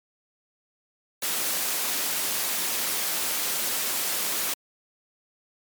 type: noise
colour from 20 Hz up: white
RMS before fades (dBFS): -27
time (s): 1.22-4.54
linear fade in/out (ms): 5
effects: high-pass 200 Hz 12 dB/octave + MP3 96 kbps